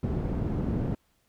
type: low-pass noise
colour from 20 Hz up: white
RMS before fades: -29 dBFS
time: 0.03-0.95 s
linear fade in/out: 2 ms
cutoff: 220 Hz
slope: 12 dB/octave
effects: pink hiss -70 dBFS RMS until 1.28 s